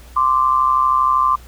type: tone pair together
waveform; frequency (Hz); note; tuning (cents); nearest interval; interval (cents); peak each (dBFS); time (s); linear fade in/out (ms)
sine; 1042 / 1174.7; C6 / D6; -7 / 0; major second; 207; -15; 0.16-1.36; 10
effects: added 60 Hz sine -38 dBFS peak until 1.47 s + pink hiss -46 dBFS RMS until 1.47 s